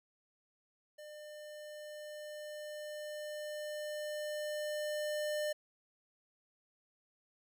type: tone with level ramp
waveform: square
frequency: 600 Hz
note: D5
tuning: 37 cents sharp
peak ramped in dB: -49 to -34 dBFS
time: 0.98-5.53 s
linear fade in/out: 10 ms
effects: none